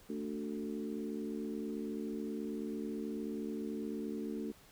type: harmonic tone with a mistuned harmonic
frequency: 73.9 Hz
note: D2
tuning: 11 cents sharp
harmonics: 3 / 4 / 5 / 6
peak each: -40 / -42 / -44 / -46 dBFS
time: 0.09-4.52 s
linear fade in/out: 10 ms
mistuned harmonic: 4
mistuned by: -28 cents
effects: pink hiss -61 dBFS RMS until 4.71 s